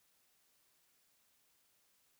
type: silence
effects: white hiss -74 dBFS RMS until 2.19 s